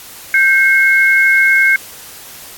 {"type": "tone pair together", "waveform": "sine", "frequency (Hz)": [1568, 2169], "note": ["G6", "C#7"], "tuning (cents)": [0, -38], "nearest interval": "tritone", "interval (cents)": 562, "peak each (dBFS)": -10, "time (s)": [0.34, 1.76], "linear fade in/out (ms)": 2, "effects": ["white hiss -34 dBFS RMS until 2.57 s", "AAC 64 kbps"]}